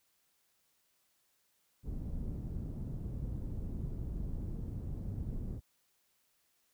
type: low-pass noise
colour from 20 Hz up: pink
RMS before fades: -39 dBFS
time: 1.83-5.61 s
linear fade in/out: 50 ms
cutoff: 200 Hz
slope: 12 dB/octave
effects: white hiss -75 dBFS RMS until 6.73 s